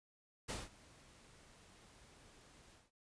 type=noise with ADSR envelope; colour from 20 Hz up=pink; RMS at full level=-41 dBFS; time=0.48-2.91 s; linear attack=16 ms; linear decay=190 ms; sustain=-22 dB; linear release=170 ms; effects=noise-tail reverb RT60 0.3 s tail -26 dB re dry + resampled to 22050 Hz